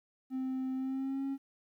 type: tone with pitch glide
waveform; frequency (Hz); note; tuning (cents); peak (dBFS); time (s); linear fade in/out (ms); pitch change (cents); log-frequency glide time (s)
triangle; 260.9 to 272.8; C4 to C#4; -5 to -28; -30; 0.3-1.38; 50; +77; 0.74-1.25
effects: tanh soft clip ceiling -26 dBFS + 12-bit